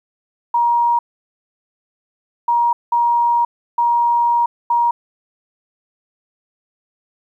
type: tone bursts at uneven times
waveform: sine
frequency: 947 Hz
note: A#5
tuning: 27 cents sharp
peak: -12 dBFS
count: 5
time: 0.54-0.99 / 2.48-2.73 / 2.92-3.45 / 3.78-4.46 / 4.7-4.91 s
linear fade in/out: 5 ms
effects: 9-bit